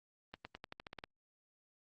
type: accelerating click train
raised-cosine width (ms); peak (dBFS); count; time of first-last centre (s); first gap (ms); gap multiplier
0.3; -29; 10; 0.34-1.039; 110; 0.91
effects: Opus 24 kbps